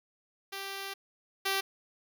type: tone pair in turn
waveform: 5% pulse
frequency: 392 / 389.3 Hz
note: G4 / G4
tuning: 0 / -12 cents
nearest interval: unison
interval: 12 cents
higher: first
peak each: -26 / -17 dBFS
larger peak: second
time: 0.52-0.94 / 1.45-1.61 s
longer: first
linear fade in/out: 10 ms
effects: none